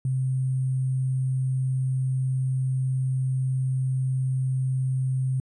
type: tone with sample-and-hold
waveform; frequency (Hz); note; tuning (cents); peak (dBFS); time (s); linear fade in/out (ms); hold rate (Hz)
sine; 130.81; C3; 0; -22; 0.05-5.4; 2; 8820
effects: resampled to 32000 Hz